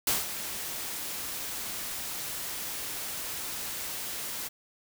white noise with ADSR envelope, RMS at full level -25 dBFS, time 0.07-4.49 s, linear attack 3 ms, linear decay 170 ms, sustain -11 dB, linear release 19 ms, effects none

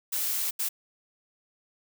blue noise bursts at uneven times, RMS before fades -29 dBFS, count 2, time 0.12-0.51 / 0.59-0.69 s, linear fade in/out 10 ms, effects none

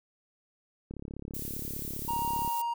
click train, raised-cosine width 3 ms, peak -27 dBFS, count 56, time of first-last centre 0.91-2.477 s, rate 35.1 Hz
violet noise, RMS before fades -39 dBFS, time 1.34-2.62 s, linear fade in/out 5 ms
triangle tone, 939 Hz, A#5, 12 cents sharp, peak -27 dBFS, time 2.08-2.74 s, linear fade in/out 10 ms
effects none

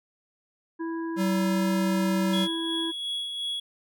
harmonic tone, 329.6 Hz, E4, in tune, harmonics 1 / 3 / 5, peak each -29 / -39 / -43 dBFS, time 0.79-2.92 s, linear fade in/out 20 ms
square tone, 190.4 Hz, F#3, 50 cents sharp, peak -24 dBFS, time 1.16-2.48 s, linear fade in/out 50 ms
triangle tone with tremolo, 3349 Hz, G#7, 14 cents sharp, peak -26 dBFS, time 2.33-3.6 s, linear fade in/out 5 ms, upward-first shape sine, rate 2.8 Hz, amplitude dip 40%
effects none

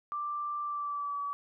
sine tone with pitch glide, 1178 to 1143.1 Hz, D6 to D6, +5 to -47 cents, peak -32 dBFS, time 0.12-1.33 s, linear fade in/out 0 ms, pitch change -52 cents, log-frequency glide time 0.62-1.21 s, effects none

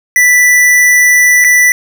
square tone with dropouts, 1975.5 Hz, B6, in tune, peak -5 dBFS, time 0.16-1.72 s, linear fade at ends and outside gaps 1 ms, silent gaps 1.442-1.446 s, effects none

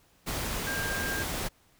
sine tone in noise, 1600 Hz, G6, 35 cents sharp, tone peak -32 dBFS, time 0.66-1.24 s, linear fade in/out 20 ms, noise pink, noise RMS -33 dBFS, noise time 0.26-1.49 s, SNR -2 dB, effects pink hiss -64 dBFS RMS until 1.79 s

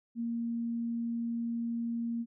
sine tone, 233.1 Hz, A#3, in tune, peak -31 dBFS, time 0.15-2.26 s, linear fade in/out 50 ms, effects none

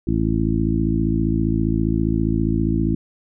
harmonic tone with a mistuned harmonic, 55 Hz, A1, in tune, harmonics 1 / 2 / 3 / 4 / 5 / 6, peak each -24 / -24 / -24 / -24 / -24 / -24 dBFS, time 0.07-2.95 s, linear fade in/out 5 ms, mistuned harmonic 1, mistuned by +16 cents, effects none

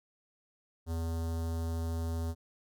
square tone with notch filter, 82.41 Hz, E2, in tune, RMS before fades -34 dBFS, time 0.86-2.35 s, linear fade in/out 50 ms, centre 2300 Hz, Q 0.56, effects none

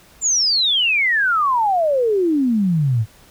sine exponential sweep, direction down, 7320 to 103.83 Hz, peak -14 dBFS, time 0.21-3.06 s, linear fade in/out 50 ms, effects pink hiss -49 dBFS RMS until 3.3 s

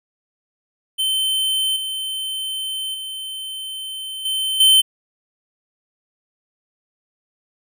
square tone with level steps, 3084 Hz, G7, 29 cents flat, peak -18 / -24 / -28 / -20 / -10 dBFS, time 0.98-4.82 s, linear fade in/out 20 ms, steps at 1.76 / 2.94 / 4.25 / 4.6 s, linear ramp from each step 5 ms, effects none

